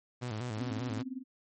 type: tone with vibrato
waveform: sawtooth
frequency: 115.2 Hz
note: A#2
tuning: 20 cents flat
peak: -31 dBFS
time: 0.21-1.03 s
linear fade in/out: 20 ms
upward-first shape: square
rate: 5.1 Hz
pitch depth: 120 cents each way
type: tone with tremolo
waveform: sine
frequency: 259 Hz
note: C4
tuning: 17 cents flat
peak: -33 dBFS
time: 0.56-1.24 s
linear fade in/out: 50 ms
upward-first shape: sine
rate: 20 Hz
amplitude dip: 90%
effects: MP3 32 kbps